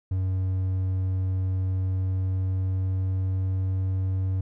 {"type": "tone with pitch glide", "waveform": "triangle", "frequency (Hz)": [93.7, 94.41], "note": ["F#2", "F#2"], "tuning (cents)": [22, 35], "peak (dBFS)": -21, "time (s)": [0.11, 4.41], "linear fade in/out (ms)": 5, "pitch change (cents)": 13, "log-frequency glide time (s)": [1.66, 3.9], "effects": []}